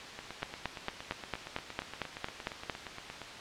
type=two click trains; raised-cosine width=0.3 ms; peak=-24 / -16 dBFS; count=27 / 11; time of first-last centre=0.19-3.217 / 0.43-2.698 s; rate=8.59 / 4.41 Hz; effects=white hiss -44 dBFS RMS until 3.4 s + low-pass 4000 Hz 12 dB/octave